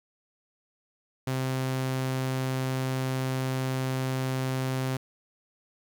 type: tone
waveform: sawtooth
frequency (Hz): 130.81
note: C3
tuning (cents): 0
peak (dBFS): -23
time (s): 1.27-4.97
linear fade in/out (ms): 5
effects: 10-bit